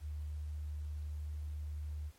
sine tone, 75.1 Hz, D2, 39 cents sharp, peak -38 dBFS, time 0-2.12 s, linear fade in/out 50 ms, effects pink hiss -66 dBFS RMS until 2.18 s + MP3 64 kbps

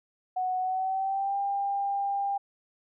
sine tone with pitch glide, 740 to 797.7 Hz, F#5 to G5, 0 to +30 cents, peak -26 dBFS, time 0.36-2.38 s, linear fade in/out 10 ms, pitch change +130 cents, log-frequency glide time 0.59-1.38 s, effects none

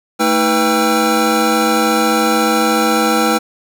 square tone cluster, 222.9 / 319.4 / 492.9 / 792 / 1343 Hz, A3 / D#4 / B4 / G5 / E6, +23 / +45 / -3 / +18 / +32 cents, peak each -19 dBFS, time 0.19-3.39 s, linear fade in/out 20 ms, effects none

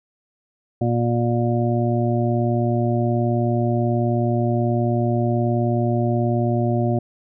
harmonic tone, 118.7 Hz, A#2, 32 cents sharp, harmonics 1 / 2 / 3 / 5 / 6, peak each -20 / -23 / -25 / -27 / -28 dBFS, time 0.81-6.99 s, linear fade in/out 5 ms, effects none

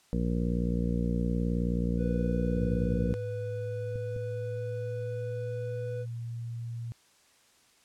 harmonic tone, 59.1 Hz, A#1, 24 cents sharp, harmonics 1 / 2 / 3 / 4 / 5 / 6 / 7 / 8 / 9, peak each -31 / -36 / -30 / -34 / -40 / -47 / -48 / -38 / -48 dBFS, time 0.13-3.14 s, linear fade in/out 0 ms
triangle tone, 493.9 Hz, B4, in tune, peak -33 dBFS, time 1.97-6.06 s, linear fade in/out 50 ms
sine tone with pitch glide, 107.8 to 116.88 Hz, A2 to A#2, -35 to +5 cents, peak -34 dBFS, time 2.56-6.92 s, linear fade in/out 0 ms, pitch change +140 cents, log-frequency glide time 3.34-6.08 s
clicks, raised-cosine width 5 ms, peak -30 / -30 dBFS, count 2, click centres 3.958 / 4.164 s
effects white hiss -63 dBFS RMS until 7.84 s + low-pass 9000 Hz 12 dB/octave

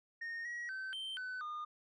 sine tone with pitch steps, 1845 / 1908 / 1539 / 3120 / 1507 / 1218 Hz, A#6 / A#6 / G6 / G7 / F#6 / D#6, -18 / +40 / -32 / -9 / +31 / -37 cents, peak -37 dBFS, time 0.21-1.65 s, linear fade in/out 10 ms, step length 240 ms, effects tanh soft clip ceiling -39 dBFS

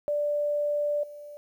sine tone with level steps, 587.3 Hz, D5, in tune, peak -24 / -40 dBFS, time 0.08-1.37 s, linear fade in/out 0 ms, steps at 1.03 s, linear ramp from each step 5 ms, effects 10-bit

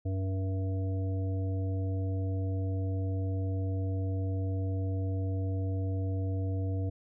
harmonic tone, 95.2 Hz, F#2, 50 cents sharp, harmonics 1 / 3 / 5 / 7, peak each -29 / -39 / -43 / -46 dBFS, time 0.05-6.9 s, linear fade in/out 10 ms, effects none

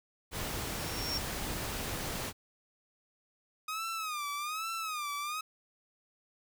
pink noise, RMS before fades -37 dBFS, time 0.31-2.33 s, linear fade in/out 50 ms
sine tone with exponential growth, 5510 Hz, F8, 24 cents flat, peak -31 dBFS, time 0.49-1.18 s, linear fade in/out 5 ms, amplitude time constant 150 ms
sawtooth tone with vibrato, 1243 Hz, D#6, 2 cents flat, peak -31 dBFS, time 3.68-5.41 s, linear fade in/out 5 ms, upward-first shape sine, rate 1.2 Hz, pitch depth 130 cents each way
effects none

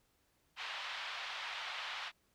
white band-pass noise, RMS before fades -43 dBFS, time 0.56-2.12 s, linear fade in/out 50 ms, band 740 to 3600 Hz, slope 24 dB/octave, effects pink hiss -75 dBFS RMS until 2.34 s

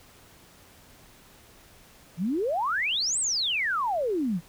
sine exponential two-way sweep, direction up then down, 155.56 to 8610 to 155.56 Hz, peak -24 dBFS, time 2.17-4.41 s, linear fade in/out 50 ms, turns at 3.19 s, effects pink hiss -54 dBFS RMS until 4.48 s

